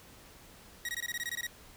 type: tone bursts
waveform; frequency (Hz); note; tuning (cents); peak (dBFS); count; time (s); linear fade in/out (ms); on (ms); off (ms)
sawtooth; 1899; A#6; +32; -30; 11; 0.85-1.468; 2; 38; 20
effects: pink hiss -55 dBFS RMS until 1.76 s